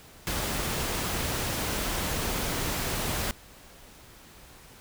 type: noise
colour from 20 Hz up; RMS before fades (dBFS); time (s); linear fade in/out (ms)
pink; -30; 0.27-3.31; 0
effects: pink hiss -51 dBFS RMS until 4.8 s